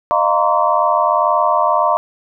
sine tone cluster, 612 / 694 / 931 / 1038 / 1139 Hz, D#5 / F5 / A#5 / C6 / C#6, -29 / -11 / -2 / -14 / +47 cents, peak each -18 dBFS, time 0.11-1.97 s, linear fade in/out 0 ms, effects none

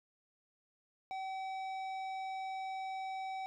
sine tone with tanh clipping, 764 Hz, G5, 45 cents flat, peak -40 dBFS, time 1.11-3.46 s, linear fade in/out 0 ms, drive 12 dB, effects none

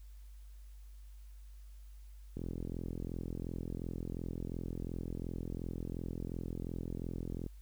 click train, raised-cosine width 3 ms, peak -27 dBFS, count 219, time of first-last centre 2.37-7.463 s, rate 42.8 Hz, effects added 50 Hz sine -49 dBFS peak until 7.61 s + white hiss -70 dBFS RMS until 7.61 s

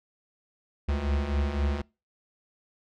square beating tone pair, 68.4 / 72.3 Hz, C#2 / D2, -23 / -27 cents, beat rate 3.9 Hz, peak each -32 / -27 dBFS, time 0.88-1.82 s, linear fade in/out 10 ms, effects noise-tail reverb RT60 0.3 s tail -26 dB re dry + low-pass 4000 Hz 12 dB/octave

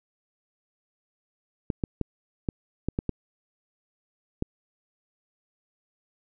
clicks, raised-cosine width 3 ms, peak -13 dBFS, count 8, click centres 1.702 / 1.838 / 2.013 / 2.488 / 2.886 / 2.989 / 3.093 / 4.424 s, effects none

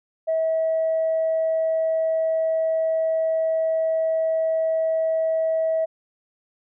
sine tone, 645 Hz, E5, 38 cents flat, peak -18 dBFS, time 0.27-5.86 s, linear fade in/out 20 ms, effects tanh soft clip ceiling -15 dBFS

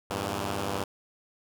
5% pulse chord, E diminished, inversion none, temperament equal with one note detuned, 82.41 / 99.19 / 116.54 Hz, E2 / G2 / Bb2, 0 / +21 / 0 cents, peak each -25 / -20 / -26 dBFS, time 0.1-0.84 s, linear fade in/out 5 ms, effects none

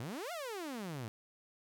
sawtooth exponential two-way sweep, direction up then down, 105.8 to 729 to 105.8 Hz, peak -36 dBFS, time 0-1.08 s, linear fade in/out 0 ms, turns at 0.32 s, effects none

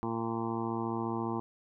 harmonic tone, 114.4 Hz, A#2, 32 cents flat, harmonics 1 / 2 / 3 / 4 / 6 / 7 / 8 / 9 / 10, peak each -40 / -36 / -36 / -43 / -47 / -42 / -41 / -41 / -47 dBFS, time 0.03-1.4 s, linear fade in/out 0 ms, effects none

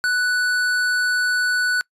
triangle tone with tanh clipping, 1484 Hz, F#6, 5 cents sharp, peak -19 dBFS, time 0.04-1.81 s, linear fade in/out 0 ms, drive 18 dB, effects noise-tail reverb RT60 0.1 s tail -25 dB re dry + resampled to 32000 Hz

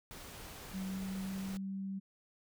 pink noise, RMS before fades -49 dBFS, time 0.11-1.57 s, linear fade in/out 0 ms
sine tone with pitch glide, 190 to 193.88 Hz, F#3 to G3, +46 to -19 cents, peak -37 dBFS, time 0.73-2 s, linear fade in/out 20 ms, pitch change +35 cents, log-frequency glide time 0.88-1.72 s
effects none

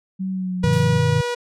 sine tone with pitch glide, 189 to 175.33 Hz, F#3 to F3, +37 to +7 cents, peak -22 dBFS, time 0.19-1 s, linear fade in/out 20 ms, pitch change -130 cents, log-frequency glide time 0.31-0.84 s
sawtooth tone, 483.8 Hz, B4, 36 cents flat, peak -18 dBFS, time 0.63-1.35 s, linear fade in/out 10 ms
sine chord, G augmented, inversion none, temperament just, 98 / 122.5 / 153.12 Hz, G2 / B2 / D#3, 0 / -14 / -27 cents, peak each -23 / -20 / -19 dBFS, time 0.64-1.21 s, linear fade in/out 0 ms
blue noise with exponential decay, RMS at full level -28 dBFS, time 0.73-1.24 s, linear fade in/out 0 ms, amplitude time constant 110 ms
effects low-pass 7000 Hz 12 dB/octave

